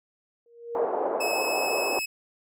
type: tone with exponential growth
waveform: sine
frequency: 469.6 Hz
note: A#4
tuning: 13 cents sharp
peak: -19 dBFS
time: 0.46-0.85 s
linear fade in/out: 2 ms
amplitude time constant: 84 ms
type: band-pass noise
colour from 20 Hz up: pink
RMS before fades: -28 dBFS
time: 0.75-1.99 s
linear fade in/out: 0 ms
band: 440 to 840 Hz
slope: 24 dB/octave
type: tone with vibrato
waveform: sawtooth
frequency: 2581 Hz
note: E7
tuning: 37 cents flat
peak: -25 dBFS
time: 1.2-2.06 s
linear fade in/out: 10 ms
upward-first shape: square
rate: 14 Hz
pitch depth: 9 cents each way
effects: none